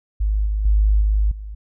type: tone with level steps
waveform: sine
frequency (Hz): 51.91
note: G#1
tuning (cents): 0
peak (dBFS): -16 / -18 / -12 / -14 / -29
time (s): 0.2-1.55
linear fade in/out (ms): 10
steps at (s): 0.46 / 0.65 / 1.01 / 1.31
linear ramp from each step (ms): 5
effects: none